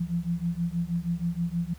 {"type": "beating tone pair", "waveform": "sine", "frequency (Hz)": [168.1, 174.4], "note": ["E3", "F3"], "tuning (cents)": [34, -2], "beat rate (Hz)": 6.3, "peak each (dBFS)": -29, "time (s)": [0, 1.74], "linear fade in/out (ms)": 10, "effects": ["added 70 Hz sine -44 dBFS peak until 1.78 s", "pink hiss -56 dBFS RMS until 1.78 s"]}